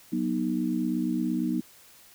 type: chord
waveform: sine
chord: B major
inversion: second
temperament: equal with one note detuned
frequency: 185 / 242.6 / 311.1 Hz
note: F#3 / B3 / D#4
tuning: 0 / -31 / 0 cents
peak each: -31 / -28 / -29 dBFS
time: 0.12-1.61 s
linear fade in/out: 10 ms
effects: white hiss -54 dBFS RMS until 2.14 s